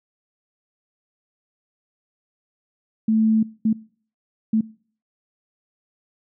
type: tone bursts at uneven times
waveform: sine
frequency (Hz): 220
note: A3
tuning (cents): 0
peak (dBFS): -15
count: 3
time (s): 3.08-3.43 / 3.65-3.73 / 4.53-4.61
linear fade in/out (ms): 5
effects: noise-tail reverb RT60 0.5 s tail -23 dB re dry